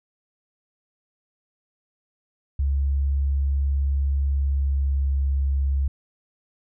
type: tone with pitch glide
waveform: sine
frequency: 69.3 to 68.62 Hz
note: C#2 to C#2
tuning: 0 to -17 cents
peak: -19 dBFS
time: 2.59-5.88 s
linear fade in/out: 5 ms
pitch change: -17 cents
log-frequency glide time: 4.29-5.08 s
effects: none